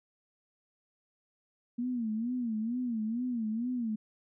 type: tone with vibrato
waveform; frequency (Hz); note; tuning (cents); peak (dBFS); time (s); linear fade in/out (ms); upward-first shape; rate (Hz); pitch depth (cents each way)
sine; 233.1; A#3; 0; -30; 1.78-3.96; 10; sine; 2.2; 140
effects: none